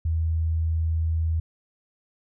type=tone; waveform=sine; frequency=81 Hz; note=E2; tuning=30 cents flat; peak=-21 dBFS; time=0.05-1.4 s; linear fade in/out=5 ms; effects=none